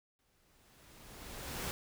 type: noise with exponential growth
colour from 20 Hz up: pink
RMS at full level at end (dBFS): -37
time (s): 0.19-1.71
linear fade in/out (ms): 0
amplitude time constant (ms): 330
effects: none